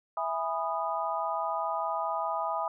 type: chord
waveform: sine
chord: E major seventh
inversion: none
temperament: just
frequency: 659.3 / 824.1 / 988.9 / 1236.1 Hz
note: E5 / G#5 / B5 / D#6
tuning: 0 / -14 / +2 / -12 cents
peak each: -34 dBFS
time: 0.17-2.68 s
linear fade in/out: 2 ms
effects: none